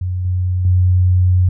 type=tone with level steps; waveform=sine; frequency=91 Hz; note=F#2; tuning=28 cents flat; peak=-17 / -14 / -9 dBFS; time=0.01-1.49 s; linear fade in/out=5 ms; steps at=0.25 / 0.65 s; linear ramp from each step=2 ms; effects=none